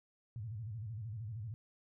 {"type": "tone with vibrato", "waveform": "sine", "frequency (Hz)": 109.6, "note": "A2", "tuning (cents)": -6, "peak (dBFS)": -40, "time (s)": [0.36, 1.54], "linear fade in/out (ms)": 0, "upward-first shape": "square", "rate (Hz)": 13, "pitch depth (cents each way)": 140, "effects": []}